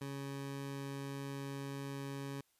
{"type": "tone", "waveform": "20% pulse", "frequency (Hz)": 138.59, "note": "C#3", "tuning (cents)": 0, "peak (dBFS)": -36, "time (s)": [0.01, 2.41], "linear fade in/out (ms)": 5, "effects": ["white hiss -75 dBFS RMS until 2.59 s", "resampled to 32000 Hz"]}